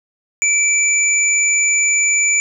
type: tone pair together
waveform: sine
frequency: 2331 / 6965 Hz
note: D7 / A8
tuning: -14 / -19 cents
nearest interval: octave + perfect fifth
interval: 1895 cents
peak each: -15 dBFS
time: 0.42-2.4 s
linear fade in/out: 0 ms
effects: none